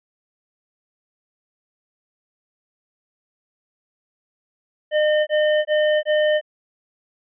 square tone bursts, 608 Hz, D#5, 40 cents flat, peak -16 dBFS, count 4, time 4.91-6.413 s, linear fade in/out 50 ms, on 360 ms, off 21 ms, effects resampled to 8000 Hz

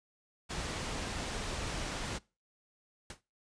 pink low-pass noise, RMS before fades -38 dBFS, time 0.49-2.19 s, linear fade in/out 20 ms, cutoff 8200 Hz, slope 12 dB/octave
pink noise with exponential decay, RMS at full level -40 dBFS, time 3.1-3.21 s, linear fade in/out 2 ms, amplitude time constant 23 ms
effects noise-tail reverb RT60 0.3 s tail -23 dB re dry + resampled to 22050 Hz

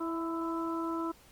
harmonic tone with a mistuned harmonic, 329.6 Hz, E4, in tune, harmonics 1 / 2 / 3 / 4, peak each -33 / -44 / -39 / -39 dBFS, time 0-1.12 s, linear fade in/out 10 ms, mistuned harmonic 3, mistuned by +27 cents, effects pink hiss -59 dBFS RMS until 1.31 s + Opus 24 kbps

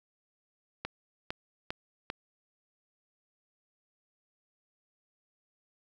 clicks, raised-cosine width 0.3 ms, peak -18 dBFS, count 4, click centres 0.85 / 1.305 / 1.705 / 2.101 s, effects 9-bit

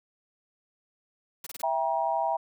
white noise bursts, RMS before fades -39 dBFS, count 4, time 1.44-1.619 s, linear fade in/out 5 ms, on 26 ms, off 25 ms
sine chord, E diminished, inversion none, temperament just, 659.3 / 791.1 / 949.3 Hz, E5 / G5 / Bb5, 0 / +16 / +31 cents, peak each -29 dBFS, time 1.63-2.37 s, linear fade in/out 10 ms
effects none

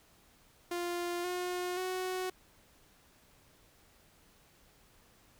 sawtooth tone with pitch steps, 349.2 / 359.4 / 370 Hz, F4 / F4 / F#4, 0 / +50 / 0 cents, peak -30 dBFS, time 0.71-2.3 s, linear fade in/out 5 ms, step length 530 ms, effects pink hiss -64 dBFS RMS until 5.39 s

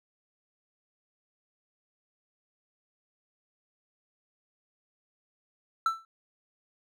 triangle tone with exponential decay, 1331 Hz, E6, 16 cents sharp, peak -18 dBFS, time 5.86-6.05 s, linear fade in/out 2 ms, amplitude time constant 41 ms, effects none

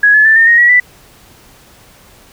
sine tone with pitch steps, 1669 / 1716.9 / 1766.2 / 1816.9 / 1869.1 / 1922.7 / 1977.9 Hz, G#6 / A6 / A6 / A#6 / A#6 / B6 / B6, +8 / -43 / +6 / -45 / +4 / -47 / +2 cents, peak -4 dBFS, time 0.03-0.8 s, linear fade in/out 5 ms, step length 110 ms, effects pink hiss -43 dBFS RMS until 2.32 s

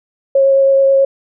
sine tone with vibrato, 544 Hz, C#5, 33 cents flat, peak -7 dBFS, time 0.35-1.05 s, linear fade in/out 5 ms, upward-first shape triangle, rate 9.3 Hz, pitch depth 11 cents each way, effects none

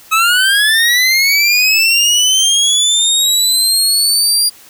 25% pulse linear sweep, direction up, 1273 to 4819 Hz, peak -5 dBFS, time 0.11-4.5 s, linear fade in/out 20 ms, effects white hiss -41 dBFS RMS until 4.69 s

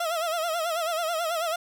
30% pulse tone with vibrato, 662 Hz, E5, 7 cents sharp, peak -23 dBFS, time 0-1.56 s, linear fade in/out 5 ms, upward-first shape sine, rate 9.2 Hz, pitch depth 97 cents each way, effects none

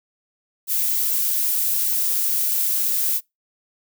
violet noise, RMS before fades -21 dBFS, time 0.67-3.21 s, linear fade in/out 50 ms, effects noise-tail reverb RT60 0.2 s tail -26 dB re dry

